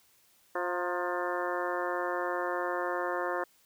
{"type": "harmonic tone with a mistuned harmonic", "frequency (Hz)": 177, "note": "F3", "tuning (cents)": 23, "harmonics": [2, 3, 4, 5, 6, 7, 8, 9, 10], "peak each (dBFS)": [-36, -35, -38, -41, -37, -41, -41, -44, -40], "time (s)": [0.55, 3.44], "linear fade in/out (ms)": 5, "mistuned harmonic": 5, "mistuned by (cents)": 68, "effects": ["white hiss -65 dBFS RMS until 3.65 s"]}